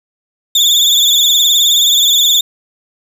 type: tone with vibrato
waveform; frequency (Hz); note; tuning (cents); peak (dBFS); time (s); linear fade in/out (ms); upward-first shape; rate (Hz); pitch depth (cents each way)
35% pulse; 3516; A7; -2; -6; 0.55-2.41; 5; triangle; 19; 90
effects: none